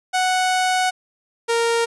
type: tone pair in turn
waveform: sawtooth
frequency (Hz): 740 / 464.2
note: F#5 / A#4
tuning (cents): 0 / -7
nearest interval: minor sixth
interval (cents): 807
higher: first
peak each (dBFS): -13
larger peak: neither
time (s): 0.13-0.91 / 1.48-1.86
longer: first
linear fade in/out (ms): 20
effects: resampled to 24000 Hz